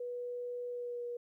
sine tone with pitch glide, 488.4 to 480.8 Hz, B4 to B4, -19 to -46 cents, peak -37 dBFS, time 0-1.17 s, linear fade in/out 5 ms, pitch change -27 cents, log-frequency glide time 0.69-1.04 s, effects 13-bit

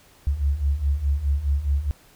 sine beating tone pair, 67.7 / 72.5 Hz, C#2 / D2, -40 / -22 cents, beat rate 4.8 Hz, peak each -25 / -21 dBFS, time 0.27-1.91 s, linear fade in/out 0 ms, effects pink hiss -54 dBFS RMS until 2.15 s

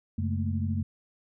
sine tone cluster, 92.1 / 137.2 / 214.6 / 227.7 Hz, F#2 / C#3 / A3 / A#3, -7 / -17 / -43 / -40 cents, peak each -28 / -36 / -34 / -34 dBFS, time 0.18-0.83 s, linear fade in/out 5 ms, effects none

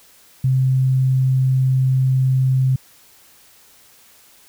sine tone, 130.81 Hz, C3, in tune, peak -13 dBFS, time 0.44-2.76 s, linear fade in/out 5 ms, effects white hiss -50 dBFS RMS until 4.48 s

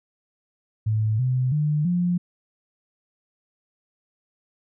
sine tone with pitch steps, 108.7 / 127.78 / 150.21 / 176.58 Hz, A2 / C3 / D3 / F3, -21 / -41 / +39 / +19 cents, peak -19 dBFS, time 0.86-2.18 s, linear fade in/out 10 ms, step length 330 ms, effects none

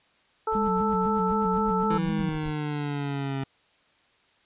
harmonic tone, 440 Hz, A4, in tune, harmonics 1 / 2 / 3, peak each -28 / -28 / -28 dBFS, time 0.47-1.98 s, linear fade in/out 5 ms
brown noise with tremolo, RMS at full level -38 dBFS, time 0.51-2.55 s, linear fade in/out 10 ms, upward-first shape triangle, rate 7.8 Hz, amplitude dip 100%
sine tone with vibrato, 196 Hz, G3, in tune, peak -26 dBFS, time 0.55-2.29 s, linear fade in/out 0 ms, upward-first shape square, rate 3.9 Hz, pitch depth 93 cents each way
25% pulse exponential sweep, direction down, 164.81 to 135 Hz, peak -24 dBFS, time 1.9-3.44 s, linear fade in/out 5 ms
effects white hiss -63 dBFS RMS until 4.45 s + resampled to 8000 Hz

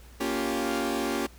sawtooth chord, G half-diminished seventh, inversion first, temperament equal with one note detuned, 233.1 / 279.9 / 349.2 / 392 Hz, Bb3 / Db4 / F4 / G4, 0 / +17 / 0 / 0 cents, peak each -29 / -27 / -29 / -29 dBFS, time 0.2-1.27 s, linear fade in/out 10 ms, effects added 60 Hz sine -48 dBFS peak until 1.38 s + pink hiss -55 dBFS RMS until 1.38 s

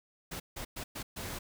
pink noise bursts at uneven times, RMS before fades -40 dBFS, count 5, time 0.31-0.4 / 0.56-0.65 / 0.76-0.84 / 0.95-1.03 / 1.16-1.39 s, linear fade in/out 10 ms, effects none

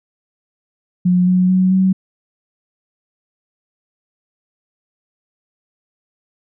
sine tone with pitch steps, 180 / 182.83 / 185.7 / 188.62 Hz, F#3 / F#3 / F#3 / F#3, -47 / -20 / +7 / +34 cents, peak -10 dBFS, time 1.05-1.93 s, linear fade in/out 10 ms, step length 220 ms, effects none

